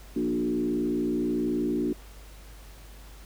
sine tone with frequency modulation, 297.8 Hz, D4, 24 cents sharp, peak -24 dBFS, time 0.16-1.93 s, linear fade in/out 5 ms, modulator 58.9 Hz, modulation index 1.3, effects added 50 Hz sine -45 dBFS peak until 3.25 s + pink hiss -52 dBFS RMS until 3.25 s

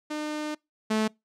sawtooth tone pair in turn, 302.8 / 217.4 Hz, D#4 / A3, -47 / -21 cents, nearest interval tritone, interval 574 cents, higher first, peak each -26 / -19 dBFS, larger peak second, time 0.1-0.55 / 0.9-1.08 s, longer first, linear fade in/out 10 ms, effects noise-tail reverb RT60 0.2 s tail -25 dB re dry + low-pass 8000 Hz 12 dB/octave

